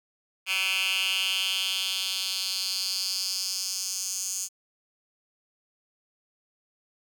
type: tone with high-pass filter sweep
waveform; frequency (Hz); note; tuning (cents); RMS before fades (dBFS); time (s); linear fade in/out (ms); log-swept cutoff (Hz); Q
10% pulse; 190; F#3; +46; -29; 0.46-4.49; 50; 2400 to 6700; 3.7
effects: none